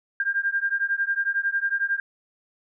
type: beating tone pair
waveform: sine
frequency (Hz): 1595 / 1606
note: G6 / G6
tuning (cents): +30 / +41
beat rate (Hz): 11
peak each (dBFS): -25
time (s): 0.2-2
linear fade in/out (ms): 2
effects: none